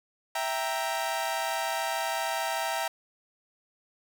sawtooth chord, E diminished, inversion none, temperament equal, 659.3 / 784 / 932.3 Hz, E5 / G5 / Bb5, 0 / 0 / 0 cents, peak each -29 dBFS, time 0.35-2.88 s, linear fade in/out 5 ms, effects none

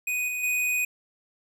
square tone with level steps, 2489 Hz, D#7, in tune, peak -26 / -29 / -24 dBFS, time 0.07-0.85 s, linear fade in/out 5 ms, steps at 0.28 / 0.43 s, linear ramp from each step 5 ms, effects none

